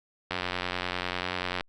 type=click train; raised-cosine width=0.3 ms; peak=-13 dBFS; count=118; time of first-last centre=0.31-1.609 s; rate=90.1 Hz; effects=Opus 48 kbps